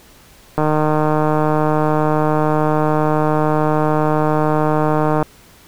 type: click train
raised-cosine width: 1 ms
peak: -3 dBFS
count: 712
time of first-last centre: 0.58-5.227 s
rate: 153 Hz
effects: pink hiss -46 dBFS RMS until 5.67 s